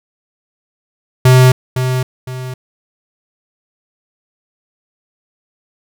square tone with echo, 128.2 Hz, C3, 35 cents flat, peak -5 dBFS, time 1.25-1.52 s, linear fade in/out 5 ms, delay 510 ms, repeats 2, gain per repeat -9 dB, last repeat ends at 2.54 s, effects none

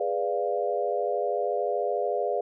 sine chord, G# diminished seventh, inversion none, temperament equal with one note detuned, 413.6 / 493.9 / 587.3 / 698.5 Hz, G#4 / B4 / D5 / F5, -7 / 0 / 0 / 0 cents, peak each -30 dBFS, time 0-2.41 s, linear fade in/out 5 ms, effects none

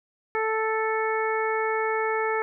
harmonic tone, 440 Hz, A4, in tune, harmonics 1 / 2 / 3 / 4 / 5, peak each -26 / -29 / -31 / -32 / -33 dBFS, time 0.35-2.42 s, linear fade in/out 0 ms, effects none

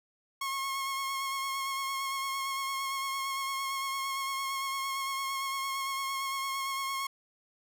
sawtooth tone with vibrato, 1086 Hz, C#6, 36 cents flat, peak -28 dBFS, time 0.41-7.07 s, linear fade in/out 5 ms, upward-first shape sine, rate 8.8 Hz, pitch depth 21 cents each way, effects none

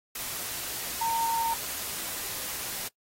sine tone in noise, 916 Hz, A#5, 31 cents flat, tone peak -25 dBFS, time 1.01-1.54 s, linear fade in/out 5 ms, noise white, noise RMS -35 dBFS, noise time 0.15-2.88 s, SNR +7 dB, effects noise-tail reverb RT60 0.1 s tail -21 dB re dry + AAC 48 kbps

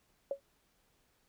sine tone with exponential decay, 554.4 Hz, C#5, in tune, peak -28 dBFS, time 0.31-0.4 s, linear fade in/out 2 ms, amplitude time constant 19 ms, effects pink hiss -73 dBFS RMS until 1.28 s

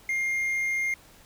triangle tone, 2119 Hz, C7, 21 cents sharp, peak -23 dBFS, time 0.09-0.94 s, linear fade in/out 2 ms, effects pink hiss -54 dBFS RMS until 1.25 s

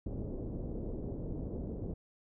pink low-pass noise, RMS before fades -39 dBFS, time 0.06-1.94 s, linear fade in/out 5 ms, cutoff 490 Hz, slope 24 dB/octave, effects none

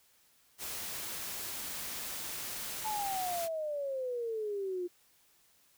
white noise, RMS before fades -40 dBFS, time 0.58-3.49 s, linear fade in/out 50 ms
sine exponential sweep, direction down, 880 to 349.2 Hz, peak -33 dBFS, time 2.84-4.88 s, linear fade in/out 20 ms
effects white hiss -67 dBFS RMS until 5.77 s

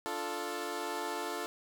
15% pulse chord, D minor, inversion none, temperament equal, 293.7 / 349.2 / 440 Hz, D4 / F4 / A4, 0 / 0 / 0 cents, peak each -36 / -33 / -32 dBFS, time 0.06-1.46 s, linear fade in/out 0 ms, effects none

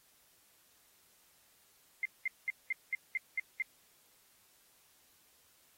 sine tone bursts, 2093 Hz, C7, in tune, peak -30 dBFS, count 8, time 2.03-3.622 s, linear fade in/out 2 ms, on 24 ms, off 200 ms, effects white hiss -67 dBFS RMS until 5.77 s + AAC 48 kbps

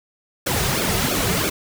pink noise with flanger, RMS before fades -21 dBFS, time 0.46-1.5 s, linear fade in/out 10 ms, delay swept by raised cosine 1 to 3.7 ms, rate 3 Hz, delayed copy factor -0.9, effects none

